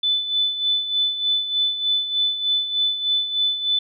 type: tone with tremolo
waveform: sine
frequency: 3502 Hz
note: A7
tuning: 9 cents flat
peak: -16 dBFS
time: 0.03-3.79 s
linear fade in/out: 5 ms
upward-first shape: sine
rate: 3.3 Hz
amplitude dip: 65%
effects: none